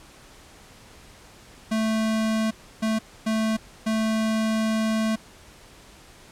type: tone bursts at uneven times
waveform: square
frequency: 220 Hz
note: A3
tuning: in tune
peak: -22 dBFS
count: 4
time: 1.71-2.51 / 2.82-2.99 / 3.26-3.57 / 3.86-5.16 s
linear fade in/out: 10 ms
effects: pink hiss -49 dBFS RMS until 6.31 s + low-pass 10000 Hz 12 dB/octave